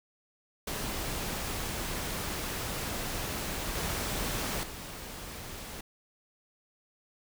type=noise with level steps; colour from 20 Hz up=pink; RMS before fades=-35 / -33 / -42 dBFS; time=0.67-5.81 s; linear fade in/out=5 ms; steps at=3.75 / 4.63 s; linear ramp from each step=5 ms; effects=none